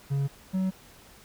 triangle tone pair in turn, 139.1 / 188.27 Hz, C#3 / F#3, +6 / +30 cents, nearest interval perfect fourth, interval 524 cents, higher second, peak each -22 dBFS, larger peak neither, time 0.1-0.28 / 0.53-0.71 s, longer neither, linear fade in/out 20 ms, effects pink hiss -53 dBFS RMS until 1.24 s

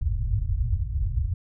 white low-pass noise, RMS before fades -25 dBFS, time 0.01-1.34 s, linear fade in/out 5 ms, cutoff 110 Hz, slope 48 dB/octave, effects none

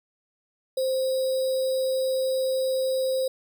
sine tone with sample-and-hold, 523.3 Hz, C5, in tune, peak -22 dBFS, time 0.77-3.28 s, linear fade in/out 5 ms, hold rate 4410 Hz, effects none

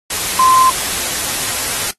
sine tone in noise, 1038 Hz, C6, 14 cents flat, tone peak -8 dBFS, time 0.39-0.7 s, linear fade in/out 5 ms, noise white, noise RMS -19 dBFS, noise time 0.1-1.91 s, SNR +8 dB, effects noise-tail reverb RT60 0.1 s tail -19 dB re dry + AAC 32 kbps

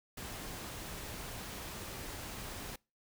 pink noise, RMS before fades -44 dBFS, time 0.17-2.76 s, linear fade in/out 5 ms, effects noise-tail reverb RT60 0.3 s tail -26 dB re dry

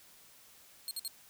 20% pulse tone bursts, 4246 Hz, C8, 25 cents sharp, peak -30 dBFS, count 3, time 0.88-1.078 s, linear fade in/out 0 ms, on 30 ms, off 54 ms, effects white hiss -59 dBFS RMS until 1.29 s

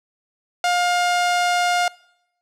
sawtooth tone, 709 Hz, F5, 26 cents sharp, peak -13 dBFS, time 0.64-1.88 s, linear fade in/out 2 ms, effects noise-tail reverb RT60 0.8 s tail -24 dB re dry + low-pass 8000 Hz 12 dB/octave

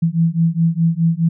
sine beating tone pair, 163.4 / 168.2 Hz, E3 / E3, -15 / +35 cents, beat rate 4.8 Hz, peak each -16 dBFS, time 0.02-1.29 s, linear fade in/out 10 ms, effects none

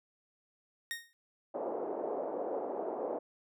sawtooth tone with exponential decay, 1858 Hz, A#6, 6 cents flat, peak -29 dBFS, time 0.91-1.13 s, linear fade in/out 0 ms, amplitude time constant 47 ms
pink band-pass noise, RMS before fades -37 dBFS, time 1.54-3.19 s, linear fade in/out 10 ms, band 370 to 720 Hz, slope 24 dB/octave
effects none

